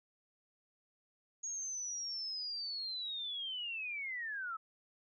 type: linear sweep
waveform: sine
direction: down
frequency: 6645 to 1278 Hz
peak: -38 dBFS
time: 1.43-4.57 s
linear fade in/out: 10 ms
effects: none